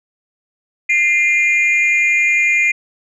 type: tone pair together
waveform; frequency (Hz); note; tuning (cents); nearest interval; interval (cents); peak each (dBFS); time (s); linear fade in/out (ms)
sine; 2089 / 2420; C7 / D#7; -3 / -49; minor third; 254; -12; 0.89-2.72; 10
effects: tanh soft clip ceiling -8 dBFS